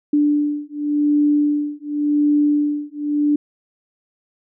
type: beating tone pair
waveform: sine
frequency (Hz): 293.7 / 294.6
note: D4 / D4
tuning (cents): 0 / +6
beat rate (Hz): 0.9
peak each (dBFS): -18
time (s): 0.13-3.36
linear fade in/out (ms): 5
effects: none